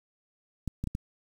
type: clicks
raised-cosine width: 5 ms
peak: -19 dBFS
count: 4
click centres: 0.677 / 0.84 / 0.873 / 0.951 s
effects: 8-bit